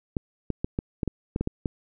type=clicks; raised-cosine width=3 ms; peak=-13 dBFS; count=10; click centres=0.168 / 0.503 / 0.645 / 0.789 / 1.032 / 1.077 / 1.361 / 1.41 / 1.474 / 1.658 s; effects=none